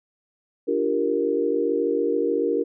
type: chord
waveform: sine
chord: G minor seventh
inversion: second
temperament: equal with one note detuned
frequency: 293.7 / 345.2 / 392 / 466.2 Hz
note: D4 / F4 / G4 / Bb4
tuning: 0 / -20 / 0 / 0 cents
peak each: -27 / -27 / -26 / -23 dBFS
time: 0.67-2.64 s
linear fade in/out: 20 ms
effects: none